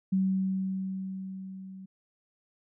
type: tone with level ramp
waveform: sine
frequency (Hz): 190.1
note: F#3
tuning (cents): +47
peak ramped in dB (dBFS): -22 to -42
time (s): 0.12-1.86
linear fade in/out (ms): 10
effects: none